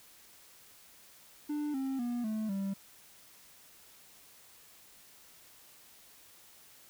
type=tone with pitch steps; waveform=triangle; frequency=296.6 / 267.3 / 240.9 / 217.1 / 195.68 Hz; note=D4 / C4 / B3 / A3 / G3; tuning=+17 / +37 / -43 / -23 / -3 cents; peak=-30 dBFS; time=1.49-2.74 s; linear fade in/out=10 ms; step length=250 ms; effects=white hiss -58 dBFS RMS until 6.89 s